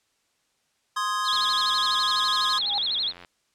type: chord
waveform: square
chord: Ab major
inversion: first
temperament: equal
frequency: 1046.5 / 1244.5 / 1661.2 Hz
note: C6 / Eb6 / Ab6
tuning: 0 / 0 / 0 cents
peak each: -28 / -29 / -33 dBFS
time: 0.96-2.59 s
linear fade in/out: 10 ms
type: tone with vibrato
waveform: sine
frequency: 3737 Hz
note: A#7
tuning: 4 cents sharp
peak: -23 dBFS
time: 1.24-3.13 s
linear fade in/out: 50 ms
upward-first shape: sine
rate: 12 Hz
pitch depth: 240 cents each way
type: click train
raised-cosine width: 0.3 ms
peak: -28 dBFS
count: 170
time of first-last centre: 1.33-3.248 s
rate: 88.1 Hz
type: tone with exponential growth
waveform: sine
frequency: 816 Hz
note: G#5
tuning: 31 cents flat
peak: -25 dBFS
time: 2.52-2.78 s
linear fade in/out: 0 ms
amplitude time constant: 56 ms
effects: white hiss -70 dBFS RMS until 3.54 s + low-pass 8000 Hz 12 dB/octave